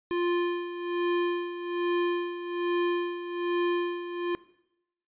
square tone with tremolo, 349.2 Hz, F4, in tune, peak -24 dBFS, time 0.11-4.35 s, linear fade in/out 0 ms, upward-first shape sine, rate 1.2 Hz, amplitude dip 70%, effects noise-tail reverb RT60 0.8 s tail -19 dB re dry + resampled to 8000 Hz

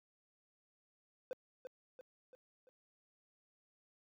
triangle tone with echo, 509 Hz, C5, 48 cents flat, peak -36 dBFS, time 1.31-1.33 s, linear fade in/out 0 ms, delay 340 ms, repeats 4, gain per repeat -6 dB, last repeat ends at 2.69 s, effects high-pass 200 Hz 12 dB/octave

